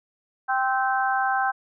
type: harmonic tone with a mistuned harmonic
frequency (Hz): 261.6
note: C4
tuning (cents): 0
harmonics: 3 / 4 / 5 / 6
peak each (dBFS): -23 / -29 / -30 / -26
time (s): 0.48-1.52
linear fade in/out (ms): 20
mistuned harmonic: 6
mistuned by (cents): -22
effects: none